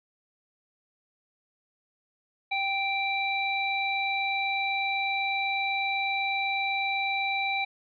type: harmonic tone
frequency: 784 Hz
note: G5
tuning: in tune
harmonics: 1 / 3 / 5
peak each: -30 / -28 / -35 dBFS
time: 2.51-7.65 s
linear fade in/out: 10 ms
effects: none